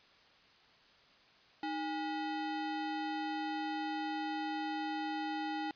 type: ring-modulated tone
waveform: square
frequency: 564 Hz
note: C#5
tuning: 30 cents sharp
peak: -33 dBFS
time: 1.63-5.71 s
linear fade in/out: 2 ms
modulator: 254 Hz
effects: white hiss -63 dBFS RMS until 5.75 s + resampled to 11025 Hz